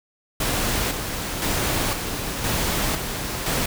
pink noise with tremolo, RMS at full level -23 dBFS, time 0.4-3.66 s, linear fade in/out 5 ms, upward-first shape square, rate 0.98 Hz, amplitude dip 45%, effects none

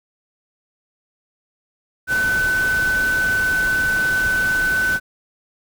sine tone in noise, 1510 Hz, F#6, 35 cents sharp, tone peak -16 dBFS, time 2.07-5 s, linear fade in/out 50 ms, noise pink, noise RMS -29 dBFS, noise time 2.07-5 s, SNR +10 dB, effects none

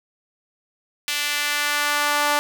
sawtooth tone with high-pass filter sweep, 292.9 Hz, D4, 5 cents flat, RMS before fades -22 dBFS, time 1.08-2.39 s, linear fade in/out 0 ms, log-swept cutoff 2600 to 870 Hz, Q 1.3, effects none

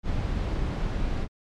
brown noise, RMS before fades -27 dBFS, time 0.03-1.28 s, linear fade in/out 50 ms, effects low-pass 5000 Hz 12 dB/octave + MP3 96 kbps

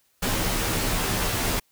pink noise with comb filter, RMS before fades -25 dBFS, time 0.22-1.6 s, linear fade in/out 10 ms, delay 14 ms, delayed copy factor -0.85, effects white hiss -66 dBFS RMS until 1.71 s

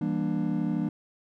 triangle chord, E half-diminished seventh, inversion none, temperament just, 164.81 / 197.78 / 237.3 / 296.7 Hz, E3 / G3 / Bb3 / D4, 0 / +16 / +31 / +18 cents, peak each -29 dBFS, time 0.01-0.89 s, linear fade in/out 5 ms, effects none

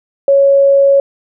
sine tone, 554.4 Hz, C#5, in tune, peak -5 dBFS, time 0.28-1 s, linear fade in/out 2 ms, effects none

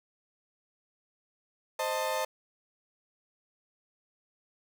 35% pulse chord, A diminished, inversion first, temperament equal with one note detuned, 523.3 / 622.3 / 889.7 Hz, C5 / Eb5 / A5, 0 / 0 / +19 cents, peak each -32 dBFS, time 1.79-2.25 s, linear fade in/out 5 ms, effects none

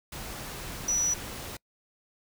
sine tone in noise, 5890 Hz, F#8, 9 cents flat, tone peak -24 dBFS, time 0.88-1.14 s, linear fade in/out 5 ms, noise pink, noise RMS -39 dBFS, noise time 0.12-1.57 s, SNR +12 dB, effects noise-tail reverb RT60 0.1 s tail -26 dB re dry

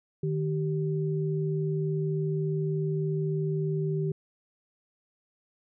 sine tone pair together, 153.9 / 387.8 Hz, D#3 / G4, -19 / -19 cents, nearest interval octave + major third, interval 1600 cents, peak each -27 / -31 dBFS, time 0.23-4.12 s, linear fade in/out 5 ms, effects none

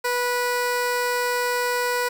15% pulse tone, 490 Hz, B4, 14 cents flat, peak -15 dBFS, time 0.04-2.09 s, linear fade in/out 10 ms, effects 8-bit

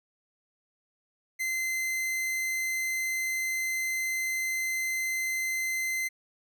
45% pulse tone, 2067 Hz, C7, 22 cents flat, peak -28 dBFS, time 1.39-6.09 s, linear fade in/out 20 ms, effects none

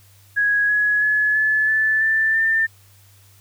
sine tone with pitch steps, 1661.2 / 1682.4 / 1704 / 1725.8 / 1747.8 / 1770.2 / 1792.8 Hz, G#6 / G#6 / G#6 / A6 / A6 / A6 / A6, 0 / +22 / +44 / -34 / -12 / +10 / +32 cents, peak -15 dBFS, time 0.36-2.67 s, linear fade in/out 20 ms, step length 330 ms, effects added 98 Hz sine -50 dBFS peak until 3.4 s + white hiss -54 dBFS RMS until 3.4 s

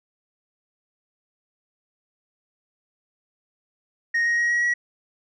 sine tone with pitch steps, 1864.7 / 1878.8 / 1892.9 / 1907.2 / 1921.6 Hz, A#6 / A#6 / A#6 / A#6 / B6, 0 / +13 / +26 / +39 / -48 cents, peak -16 dBFS, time 4.14-4.74 s, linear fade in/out 10 ms, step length 120 ms, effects tanh soft clip ceiling -18 dBFS

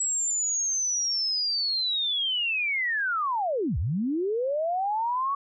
sine linear two-way sweep, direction down then up, 7790 to 61.74 to 1133 Hz, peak -24 dBFS, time 0-5.35 s, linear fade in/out 5 ms, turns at 3.78 s, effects none

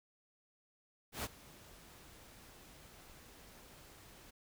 pink noise with ADSR envelope, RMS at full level -38 dBFS, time 1.12-4.31 s, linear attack 120 ms, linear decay 35 ms, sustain -20 dB, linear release 13 ms, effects none

